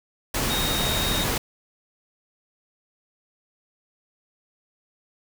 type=tone in noise; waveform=sine; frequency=3733 Hz; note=A#7; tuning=2 cents sharp; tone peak=-27 dBFS; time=0.5-1.24 s; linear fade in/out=5 ms; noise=pink; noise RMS=-25 dBFS; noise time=0.34-1.38 s; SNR=-5 dB; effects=none